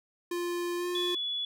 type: tone with pitch glide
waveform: square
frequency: 349.2 to 355.1 Hz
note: F4 to F4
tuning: 0 to +29 cents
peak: -31 dBFS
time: 0.31-1.15 s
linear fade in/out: 5 ms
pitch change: +29 cents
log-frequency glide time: 0.77-0.87 s
type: tone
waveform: sine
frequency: 3413 Hz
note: G#7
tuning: 47 cents sharp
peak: -30 dBFS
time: 0.95-1.45 s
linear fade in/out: 2 ms
effects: none